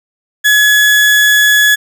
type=tone; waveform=35% pulse; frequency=1695 Hz; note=G#6; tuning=35 cents sharp; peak=-4 dBFS; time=0.44-1.76 s; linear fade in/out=20 ms; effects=none